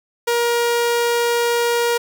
sawtooth tone, 473.4 Hz, A#4, 27 cents sharp, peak -12 dBFS, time 0.27-1.98 s, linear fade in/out 10 ms, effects none

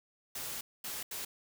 white noise bursts at uneven times, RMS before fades -40 dBFS, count 3, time 0.35-0.61 / 0.84-1.03 / 1.11-1.25 s, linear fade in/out 5 ms, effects none

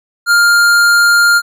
sine tone with tanh clipping, 1404 Hz, F6, 9 cents sharp, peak -8 dBFS, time 0.26-1.42 s, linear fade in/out 50 ms, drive 18 dB, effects none

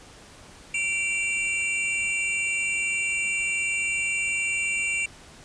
square tone pair together, 2334 / 2749 Hz, D7 / F7, -11 / -28 cents, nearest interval minor third, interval 283 cents, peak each -27 / -28 dBFS, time 0.74-5.06 s, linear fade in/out 5 ms, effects pink hiss -48 dBFS RMS until 5.44 s + resampled to 22050 Hz

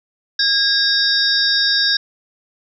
sine tone cluster, 1632 / 3759 / 4799 / 5430 Hz, G#6 / A#7 / D8 / F8, -31 / +14 / +37 / -50 cents, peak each -19 dBFS, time 0.39-1.97 s, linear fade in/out 5 ms, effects none

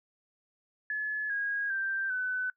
sine tone with pitch steps, 1712 / 1640.4 / 1571.7 / 1506 Hz, A6 / G#6 / G6 / F#6, -48 / -22 / +4 / +30 cents, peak -29 dBFS, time 0.9-2.5 s, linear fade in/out 2 ms, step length 400 ms, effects noise-tail reverb RT60 0.1 s tail -22 dB re dry

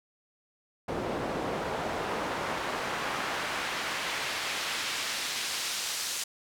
pink noise with band-pass filter sweep, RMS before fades -33 dBFS, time 0.88-6.24 s, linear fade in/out 5 ms, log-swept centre 410 to 6200 Hz, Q 0.73, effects none

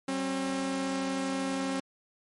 sawtooth tone pair together, 189.9 / 268.6 Hz, F#3 / C4, +45 / +46 cents, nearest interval tritone, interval 601 cents, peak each -33 / -26 dBFS, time 0.08-1.8 s, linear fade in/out 5 ms, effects MP3 48 kbps

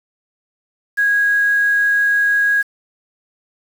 sine tone with quantisation, 1649 Hz, G#6, 13 cents flat, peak -12 dBFS, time 0.97-2.63 s, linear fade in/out 20 ms, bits 6, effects none

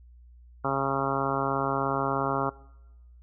harmonic tone, 136.7 Hz, C#3, 24 cents flat, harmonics 1 / 2 / 3 / 4 / 5 / 6 / 7 / 8 / 9 / 10, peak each -34 / -34 / -34 / -34 / -34 / -34 / -34 / -34 / -34 / -34 dBFS, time 0.64-2.5 s, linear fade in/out 10 ms, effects noise-tail reverb RT60 1.0 s tail -22 dB re dry + added 60 Hz sine -49 dBFS peak until 3.22 s

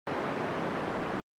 pink band-pass noise, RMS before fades -32 dBFS, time 0.07-1.2 s, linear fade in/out 0 ms, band 190 to 1600 Hz, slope 12 dB/octave, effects high-pass 100 Hz 12 dB/octave + Opus 24 kbps

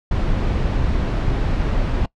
brown noise, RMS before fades -19 dBFS, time 0.11-2.06 s, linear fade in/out 5 ms, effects noise-tail reverb RT60 0.1 s tail -22 dB re dry + low-pass 4000 Hz 12 dB/octave

